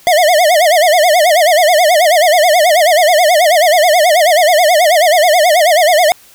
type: tone with vibrato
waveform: square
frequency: 659.3 Hz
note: E5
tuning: in tune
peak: -7 dBFS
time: 0.07-6.12 s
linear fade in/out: 0 ms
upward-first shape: sine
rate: 9.3 Hz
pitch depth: 190 cents each way
effects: white hiss -43 dBFS RMS until 6.34 s